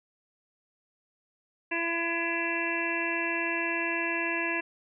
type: harmonic tone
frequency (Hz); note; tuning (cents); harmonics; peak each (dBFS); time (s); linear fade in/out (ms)
336.4; E4; +35; 1 / 2 / 3 / 5 / 6 / 7 / 8; -34 / -38 / -37 / -33 / -37 / -36 / -33; 1.71-4.61; 10
effects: none